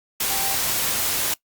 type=tone in noise; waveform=sine; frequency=784 Hz; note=G5; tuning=in tune; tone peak=-30 dBFS; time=0.3-0.55 s; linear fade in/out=5 ms; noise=white; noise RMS=-23 dBFS; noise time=0.2-1.34 s; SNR=-10 dB; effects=noise-tail reverb RT60 0.1 s tail -21 dB re dry + Opus 48 kbps